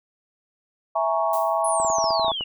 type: chord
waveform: sine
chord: A# half-diminished seventh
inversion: second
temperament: equal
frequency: 659.3 / 830.6 / 932.3 / 1108.7 Hz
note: E5 / G#5 / A#5 / C#6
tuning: 0 / 0 / 0 / 0 cents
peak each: -23 / -26 / -27 / -26 dBFS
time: 0.95-2.32 s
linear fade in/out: 10 ms
type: noise with exponential decay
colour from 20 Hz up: violet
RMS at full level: -31 dBFS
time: 1.33-1.68 s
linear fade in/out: 5 ms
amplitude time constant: 75 ms
type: exponential sweep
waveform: sine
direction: down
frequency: 10720 to 2794 Hz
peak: -26 dBFS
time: 1.64-2.44 s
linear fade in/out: 5 ms
type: clicks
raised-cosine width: 1 ms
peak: -20 dBFS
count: 11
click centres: 1.8 / 1.848 / 1.901 / 1.985 / 2.042 / 2.106 / 2.196 / 2.246 / 2.282 / 2.318 / 2.409 s
effects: none